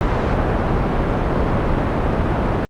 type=low-pass noise; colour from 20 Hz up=pink; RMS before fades=-18 dBFS; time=0.01-2.65 s; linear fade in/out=0 ms; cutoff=1200 Hz; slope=12 dB/octave; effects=Opus 48 kbps